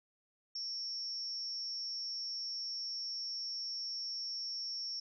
sine tone with amplitude modulation, 5460 Hz, F8, 40 cents flat, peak -35 dBFS, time 0.55-5 s, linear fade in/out 5 ms, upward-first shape sine, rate 292 Hz, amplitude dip 55%, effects none

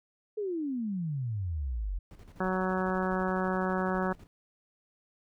sine exponential sweep, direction down, 438.4 to 42.29 Hz, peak -30 dBFS, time 0.37-1.99 s, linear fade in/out 10 ms
brown noise with tremolo, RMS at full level -47 dBFS, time 2.11-4.27 s, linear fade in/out 0 ms, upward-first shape square, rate 12 Hz, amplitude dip 65%
harmonic tone, 186.3 Hz, F#3, 12 cents sharp, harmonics 1 / 2 / 3 / 4 / 5 / 6 / 7 / 8 / 9, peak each -31 / -34 / -36 / -37 / -38 / -39 / -39 / -40 / -41 dBFS, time 2.4-4.13 s, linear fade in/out 5 ms
effects none

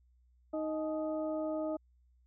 harmonic tone with a mistuned harmonic, 311.8 Hz, D#4, 4 cents sharp, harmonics 1 / 2 / 3 / 4, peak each -36 / -35 / -48 / -49 dBFS, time 0.53-1.77 s, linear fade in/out 10 ms, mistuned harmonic 3, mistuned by -150 cents, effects added 61 Hz sine -64 dBFS peak until 2.26 s

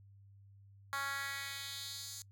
10% pulse tone with high-pass filter sweep, 277.2 Hz, C#4, in tune, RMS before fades -42 dBFS, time 0.93-2.22 s, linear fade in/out 0 ms, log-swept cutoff 1200 to 6000 Hz, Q 1.9, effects noise-tail reverb RT60 0.1 s tail -24 dB re dry + added 99 Hz sine -57 dBFS peak until 2.31 s

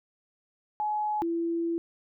sine tone pair in turn, 846 / 335.7 Hz, G#5 / E4, +32 / +32 cents, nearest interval octave + major third, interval 1600 cents, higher first, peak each -26 dBFS, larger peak neither, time 0.8-1.22 / 1.22-1.78 s, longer second, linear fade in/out 0 ms, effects none

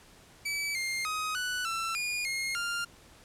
sawtooth tone with pitch steps, 2297 / 2115 / 1258 / 1484 / 1339 / 2436 / 2144 / 1398 Hz, D7 / C7 / D#6 / F#6 / E6 / D#7 / C7 / F6, -39 / +18 / +19 / +5 / +27 / -37 / +42 / +1 cents, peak -27 dBFS, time 0.45-2.85 s, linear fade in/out 10 ms, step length 300 ms, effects pink hiss -56 dBFS RMS until 3.24 s + low-pass 11000 Hz 12 dB/octave

